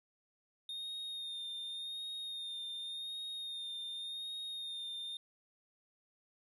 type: tone with vibrato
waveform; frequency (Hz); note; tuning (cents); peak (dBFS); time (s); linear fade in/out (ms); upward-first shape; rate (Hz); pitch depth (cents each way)
triangle; 3673; A#7; -26; -39; 0.69-5.17; 2; sine; 0.88; 28
effects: none